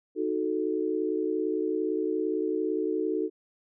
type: chord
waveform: sine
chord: D# diminished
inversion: none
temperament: equal with one note detuned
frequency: 311.1 / 368.7 / 440 Hz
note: D#4 / F#4 / A4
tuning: 0 / -6 / 0 cents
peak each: -30 dBFS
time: 0.15-3.3 s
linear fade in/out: 50 ms
effects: none